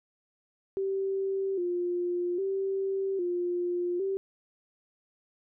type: tone with vibrato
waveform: sine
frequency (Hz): 370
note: F#4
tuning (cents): 0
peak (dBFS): -27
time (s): 0.77-4.17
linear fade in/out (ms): 0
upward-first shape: square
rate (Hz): 0.62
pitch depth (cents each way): 82
effects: none